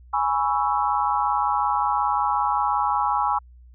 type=chord; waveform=sine; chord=C# minor seventh; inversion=second; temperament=equal with one note detuned; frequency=830.6 / 987.8 / 1113.2 / 1318.5 Hz; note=G#5 / B5 / C#6 / E6; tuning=0 / 0 / +7 / 0 cents; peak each=-23 / -25 / -26 / -27 dBFS; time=0.13-3.39 s; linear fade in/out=10 ms; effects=added 61 Hz sine -45 dBFS peak until 3.74 s